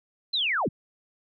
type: linear sweep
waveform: sine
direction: down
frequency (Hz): 4186 to 67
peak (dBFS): -23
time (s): 0.33-0.69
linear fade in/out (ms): 10
effects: none